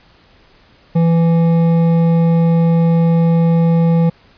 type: tone with hard clipping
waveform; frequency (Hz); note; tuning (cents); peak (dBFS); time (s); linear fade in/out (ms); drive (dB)
triangle; 166.7; E3; +20; -11; 0.95-4.1; 10; 13
effects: pink hiss -49 dBFS RMS until 4.37 s + resampled to 11025 Hz